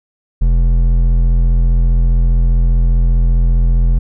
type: tone with hard clipping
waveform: sine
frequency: 42.44 Hz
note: F1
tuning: 49 cents flat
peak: -10 dBFS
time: 0.41-3.99 s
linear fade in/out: 10 ms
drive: 8 dB
effects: none